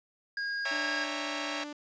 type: tone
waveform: square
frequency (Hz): 1631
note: G#6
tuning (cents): -32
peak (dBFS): -32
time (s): 0.37-1.04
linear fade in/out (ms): 2
type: chord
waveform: 10% pulse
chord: C# diminished seventh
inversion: none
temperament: equal with one note detuned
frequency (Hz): 554.4 / 659.3 / 804.2 / 932.3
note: C#5 / E5 / G5 / Bb5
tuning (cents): 0 / 0 / +44 / 0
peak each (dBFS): -30 / -30 / -32 / -32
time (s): 0.65-1.64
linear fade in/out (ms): 5
type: tone with pitch glide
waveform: sawtooth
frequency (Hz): 296.6 to 294.7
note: D4 to D4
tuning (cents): +17 to +6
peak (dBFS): -35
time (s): 0.71-1.73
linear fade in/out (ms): 5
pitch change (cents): -11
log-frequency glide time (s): 0.85-1.31
effects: resampled to 16000 Hz + 10-bit